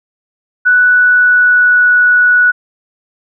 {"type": "tone with pitch glide", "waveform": "sine", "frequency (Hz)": [1482, 1470.9], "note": ["F#6", "F#6"], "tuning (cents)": [2, -11], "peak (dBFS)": -5, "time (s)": [0.65, 2.52], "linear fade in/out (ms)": 20, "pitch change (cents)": -13, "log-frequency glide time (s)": [0.82, 1.91], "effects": []}